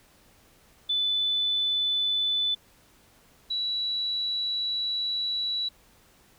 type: tone pair in turn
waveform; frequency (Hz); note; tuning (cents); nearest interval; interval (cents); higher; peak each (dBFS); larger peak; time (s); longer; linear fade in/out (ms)
sine; 3499 / 3927; A7 / B7; -10 / -11; major second; 199; second; -23 / -26; first; 0.89-2.55 / 3.5-5.69; second; 10
effects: pink hiss -59 dBFS RMS until 6.38 s